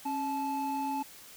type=tone pair together; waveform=triangle; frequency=273.4 / 867 Hz; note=C#4 / A5; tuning=-24 / -26 cents; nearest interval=octave + minor sixth; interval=1998 cents; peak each=-33 / -30 dBFS; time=0.05-1.03 s; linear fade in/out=10 ms; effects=white hiss -51 dBFS RMS until 1.36 s